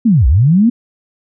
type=linear two-way sweep; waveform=sine; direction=down then up; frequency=246.6 to 55 to 246.6 Hz; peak=-6 dBFS; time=0.05-0.7 s; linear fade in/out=10 ms; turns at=0.27 s; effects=none